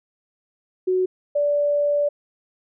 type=tone pair in turn; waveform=sine; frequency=370 / 581.6 Hz; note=F#4 / D5; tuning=0 / -17 cents; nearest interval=minor sixth; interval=783 cents; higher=second; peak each=-17 dBFS; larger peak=neither; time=0.87-1.06 / 1.35-2.09 s; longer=second; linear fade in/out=10 ms; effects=none